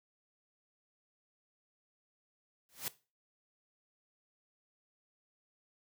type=noise with exponential growth; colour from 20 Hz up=white; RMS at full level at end=-34 dBFS; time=2.69-2.88 s; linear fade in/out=1 ms; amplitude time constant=41 ms; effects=noise-tail reverb RT60 0.3 s tail -17 dB re dry

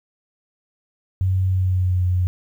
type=tone with pitch glide; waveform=sine; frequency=93.8 to 90.5 Hz; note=F#2 to F#2; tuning=+24 to -38 cents; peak=-16 dBFS; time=1.21-2.27 s; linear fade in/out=0 ms; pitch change=-62 cents; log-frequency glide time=1.47-2.04 s; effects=9-bit

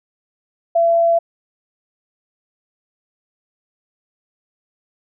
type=tone; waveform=sine; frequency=674 Hz; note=E5; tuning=38 cents sharp; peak=-11 dBFS; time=0.75-1.19 s; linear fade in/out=10 ms; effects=none

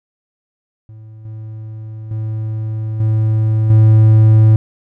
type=tone with level steps; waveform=triangle; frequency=109.4 Hz; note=A2; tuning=9 cents flat; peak=-31 / -24 / -16 / -9 / -3 dBFS; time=0.89-4.56 s; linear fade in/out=0 ms; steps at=1.25 / 2.11 / 3 / 3.7 s; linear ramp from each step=2 ms; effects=none

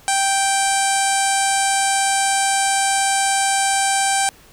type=tone with low-pass filter; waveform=sawtooth; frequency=783 Hz; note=G5; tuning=2 cents flat; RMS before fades=-18 dBFS; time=0.08-4.29 s; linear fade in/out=0 ms; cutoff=8600 Hz; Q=5.7; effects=pink hiss -48 dBFS RMS until 4.52 s

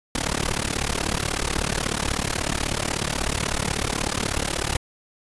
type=noise with amplitude modulation; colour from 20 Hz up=pink; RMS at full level=-21 dBFS; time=0.15-4.77 s; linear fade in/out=2 ms; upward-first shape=sine; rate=36.3 Hz; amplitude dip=95%; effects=resampled to 24000 Hz

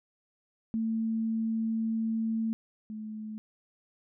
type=tone pair in turn; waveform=sine; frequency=223.9 / 216 Hz; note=A3 / A3; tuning=+30 / -32 cents; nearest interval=minor second; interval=62 cents; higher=first; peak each=-27 / -36 dBFS; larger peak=first; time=0.74-2.53 / 2.9-3.38 s; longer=first; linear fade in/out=0 ms; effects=none

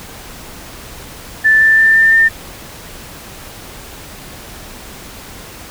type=tone with pitch steps; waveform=sine; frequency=1760 / 1771.2 / 1782.5 / 1793.9 / 1805.3 Hz; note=A6 / A6 / A6 / A6 / A6; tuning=0 / +11 / +22 / +33 / +44 cents; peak=-6 dBFS; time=1.44-2.29 s; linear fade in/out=20 ms; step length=170 ms; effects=pink hiss -33 dBFS RMS until 5.7 s

